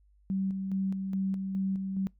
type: tone with tremolo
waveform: sine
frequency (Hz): 192.3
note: G3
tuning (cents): -33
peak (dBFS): -27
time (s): 0.3-2.07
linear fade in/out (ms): 0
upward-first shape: square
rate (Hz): 2.4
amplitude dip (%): 40
effects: noise-tail reverb RT60 0.2 s tail -26 dB re dry + added 50 Hz sine -60 dBFS peak until 2.19 s